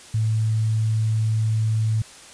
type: tone with quantisation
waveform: sine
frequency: 110 Hz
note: A2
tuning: in tune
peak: -18 dBFS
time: 0.14-2.02 s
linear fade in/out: 5 ms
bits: 8
effects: white hiss -44 dBFS RMS until 2.33 s + resampled to 22050 Hz